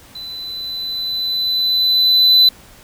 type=tone with level ramp; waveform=triangle; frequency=4006 Hz; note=B7; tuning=24 cents sharp; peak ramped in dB=-27 to -5 dBFS; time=0.15-2.49 s; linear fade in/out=5 ms; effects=pink hiss -44 dBFS RMS until 2.83 s